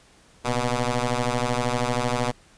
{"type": "ring-modulated tone", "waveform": "10% pulse", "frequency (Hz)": 123.47, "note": "B2", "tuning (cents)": 0, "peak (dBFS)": -11, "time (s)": [0.44, 2.32], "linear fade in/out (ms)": 20, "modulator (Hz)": 364, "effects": ["pink hiss -55 dBFS RMS until 2.57 s", "resampled to 22050 Hz"]}